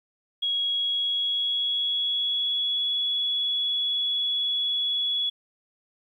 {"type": "tone with pitch glide", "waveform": "sine", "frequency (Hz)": [3315, 3381], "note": ["G#7", "G#7"], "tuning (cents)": [-4, 30], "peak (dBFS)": -23, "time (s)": [0.42, 5.3], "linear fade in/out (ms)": 10, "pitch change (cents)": 34, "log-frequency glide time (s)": [0.64, 2.88], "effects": ["10-bit"]}